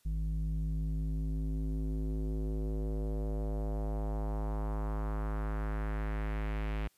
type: tone with low-pass filter sweep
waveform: square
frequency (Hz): 52.7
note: G#1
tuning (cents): +26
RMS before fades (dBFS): -34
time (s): 0.05-6.88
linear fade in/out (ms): 10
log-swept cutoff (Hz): 130 to 2600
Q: 1.8
effects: white hiss -70 dBFS RMS until 6.97 s + resampled to 32000 Hz